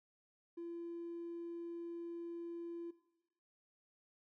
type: tone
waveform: triangle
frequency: 340 Hz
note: F4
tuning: 46 cents flat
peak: -40 dBFS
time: 0.57-2.91 s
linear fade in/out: 10 ms
effects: noise-tail reverb RT60 0.9 s tail -19 dB re dry + tanh soft clip ceiling -39 dBFS